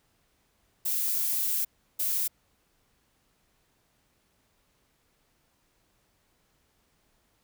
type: noise bursts at uneven times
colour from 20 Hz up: violet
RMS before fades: -28 dBFS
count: 2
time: 0.85-1.65 / 1.99-2.28 s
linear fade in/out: 10 ms
effects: pink hiss -70 dBFS RMS until 7.43 s